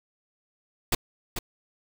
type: noise with echo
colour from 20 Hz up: pink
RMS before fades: -22 dBFS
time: 0.92-0.95 s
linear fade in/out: 5 ms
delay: 440 ms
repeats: 1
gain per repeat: -8 dB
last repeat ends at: 1.39 s
effects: none